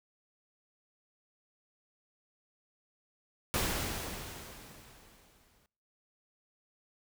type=noise with exponential decay; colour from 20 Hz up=pink; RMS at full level=-30 dBFS; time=3.54-5.66 s; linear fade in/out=0 ms; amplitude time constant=460 ms; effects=noise-tail reverb RT60 0.8 s tail -26 dB re dry